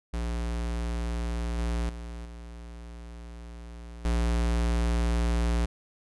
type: tone with level steps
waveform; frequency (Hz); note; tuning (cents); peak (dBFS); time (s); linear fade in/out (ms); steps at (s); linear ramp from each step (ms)
square; 58.27; A#1; 0; -29 / -27 / -37 / -41 / -24; 0.13-5.66; 10; 1.58 / 1.89 / 2.25 / 4.05; 2
effects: resampled to 24000 Hz